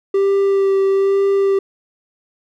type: tone with vibrato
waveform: triangle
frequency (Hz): 392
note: G4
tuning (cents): 0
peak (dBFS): -10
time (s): 0.14-1.59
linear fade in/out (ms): 5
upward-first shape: sine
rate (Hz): 1.1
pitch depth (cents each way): 14
effects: none